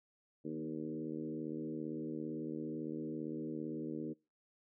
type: harmonic tone with a mistuned harmonic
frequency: 77.78 Hz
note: D#2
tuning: in tune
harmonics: 2 / 3 / 4 / 5 / 6 / 7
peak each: -48 / -44 / -42 / -47 / -48 / -56 dBFS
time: 0.44-4.14 s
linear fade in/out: 20 ms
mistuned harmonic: 3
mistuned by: +21 cents
effects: noise-tail reverb RT60 0.3 s tail -25 dB re dry